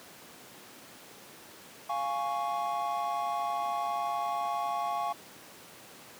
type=chord; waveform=triangle; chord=Db major; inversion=first; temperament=equal; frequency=698.5 / 830.6 / 1108.7 Hz; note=F5 / Ab5 / Db6; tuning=0 / 0 / 0 cents; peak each=-32 dBFS; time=1.89-5.13 s; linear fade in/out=10 ms; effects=pink hiss -50 dBFS RMS until 6.19 s + high-pass 200 Hz 12 dB/octave